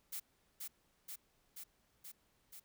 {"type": "noise with echo", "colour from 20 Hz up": "blue", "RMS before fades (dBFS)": -43, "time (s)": [0.12, 0.2], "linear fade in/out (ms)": 10, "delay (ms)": 480, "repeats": 5, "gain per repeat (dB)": -2, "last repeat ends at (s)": 2.6, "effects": ["pink hiss -75 dBFS RMS until 2.64 s"]}